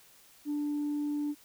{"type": "tone", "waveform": "sine", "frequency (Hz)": 293.7, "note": "D4", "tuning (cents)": 0, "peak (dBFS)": -28, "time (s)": [0.45, 1.35], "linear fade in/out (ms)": 50, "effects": ["tanh soft clip ceiling -27 dBFS", "white hiss -59 dBFS RMS until 1.44 s"]}